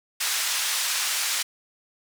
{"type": "band-pass noise", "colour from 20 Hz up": "white", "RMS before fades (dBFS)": -26, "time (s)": [0.2, 1.43], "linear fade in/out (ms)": 10, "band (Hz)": [1200, 8400], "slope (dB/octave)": 12, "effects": []}